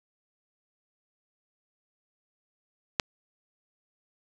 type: click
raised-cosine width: 0.2 ms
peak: -5 dBFS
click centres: 2.998 s
effects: none